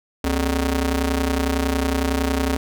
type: ring-modulated tone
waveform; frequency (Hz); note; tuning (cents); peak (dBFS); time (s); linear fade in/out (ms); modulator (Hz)
sawtooth; 168.5; E3; +38; -12; 0.24-2.57; 5; 99.7
effects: none